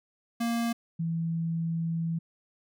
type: tone pair in turn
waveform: square / sine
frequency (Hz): 233.1 / 165.26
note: A#3 / E3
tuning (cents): 0 / +5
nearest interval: tritone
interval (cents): 595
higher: first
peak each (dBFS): -27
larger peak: neither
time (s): 0.4-0.73 / 0.99-2.19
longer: second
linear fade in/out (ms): 10
effects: none